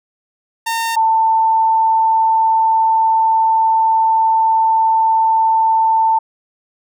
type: tone pair in turn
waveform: sawtooth / sine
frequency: 912 / 891.7 Hz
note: A#5 / A5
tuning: -38 / +23 cents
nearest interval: unison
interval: 39 cents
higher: first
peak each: -13 / -10 dBFS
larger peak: second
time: 0.66-0.96 / 0.96-6.19 s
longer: second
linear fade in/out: 10 ms
effects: none